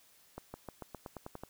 accelerating click train, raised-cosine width 1 ms, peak -28 dBFS, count 10, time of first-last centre 0.38-1.436 s, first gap 160 ms, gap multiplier 0.92, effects white hiss -64 dBFS RMS until 1.49 s

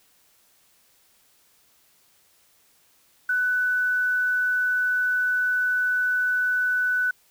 sine tone with quantisation, 1493 Hz, F#6, 15 cents sharp, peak -20 dBFS, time 3.29-7.11 s, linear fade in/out 5 ms, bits 8, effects white hiss -61 dBFS RMS until 7.3 s

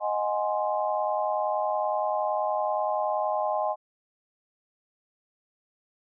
sine chord, Ab dominant seventh, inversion second, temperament equal, 622.3 / 740 / 830.6 / 1046.5 Hz, Eb5 / Gb5 / Ab5 / C6, 0 / 0 / 0 / 0 cents, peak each -28 / -32 / -29 / -32 dBFS, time 0-3.76 s, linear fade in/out 50 ms, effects none

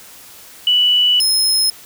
sine / sawtooth tone pair in turn, 2960 / 5158 Hz, F#7 / E8, 0 / -39 cents, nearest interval minor seventh, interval 961 cents, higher second, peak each -10 dBFS, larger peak neither, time 0.67-1.2 / 1.2-1.7 s, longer first, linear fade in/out 2 ms, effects white hiss -40 dBFS RMS until 1.85 s

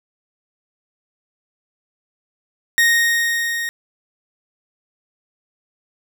40% pulse tone with level ramp, 1862 Hz, A#6, 2 cents flat, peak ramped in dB -10 to -21 dBFS, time 2.78-3.69 s, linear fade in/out 0 ms, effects none

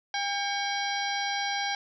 harmonic tone with a mistuned harmonic, 803 Hz, G5, 41 cents sharp, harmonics 1 / 2 / 3 / 4 / 5 / 6 / 7, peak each -31 / -34 / -36 / -37 / -38 / -39 / -39 dBFS, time 0.14-1.75 s, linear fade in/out 2 ms, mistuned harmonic 3, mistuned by -120 cents, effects none

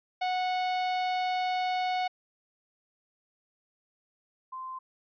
45% pulse / sine tone pair in turn, 735 / 1039.4 Hz, F#5 / C6, -12 / -12 cents, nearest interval tritone, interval 600 cents, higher second, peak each -27 / -36 dBFS, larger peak first, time 0.21-2.08 / 4.52-4.79 s, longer first, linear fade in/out 10 ms, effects resampled to 11025 Hz

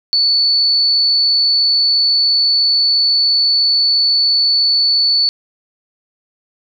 sine tone, 4463 Hz, C#8, 11 cents sharp, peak -10 dBFS, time 0.13-5.29 s, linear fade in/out 0 ms, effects none

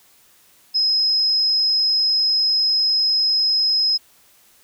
sine tone, 5110 Hz, D#8, 45 cents sharp, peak -15 dBFS, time 0.74-3.98 s, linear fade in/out 20 ms, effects white hiss -54 dBFS RMS until 4.63 s

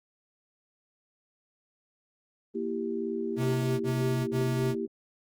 sine chord, E diminished, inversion second, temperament equal, 233.1 / 329.6 / 392 Hz, Bb3 / E4 / G4, 0 / 0 / 0 cents, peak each -34 / -35 / -32 dBFS, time 2.54-4.87 s, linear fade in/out 20 ms
square tone bursts, 129.3 Hz, C3, 20 cents flat, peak -28 dBFS, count 3, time 3.36-4.752 s, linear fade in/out 50 ms, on 440 ms, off 36 ms
effects Opus 24 kbps

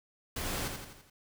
pink noise with echo, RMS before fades -36 dBFS, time 0.36-0.68 s, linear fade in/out 5 ms, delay 84 ms, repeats 5, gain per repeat -5 dB, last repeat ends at 1.1 s, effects none

